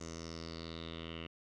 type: tone with low-pass filter sweep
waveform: 10% pulse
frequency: 82.41 Hz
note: E2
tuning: in tune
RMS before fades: -45 dBFS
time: 0-1.27 s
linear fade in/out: 10 ms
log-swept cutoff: 6700 to 2800 Hz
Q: 5.3
effects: none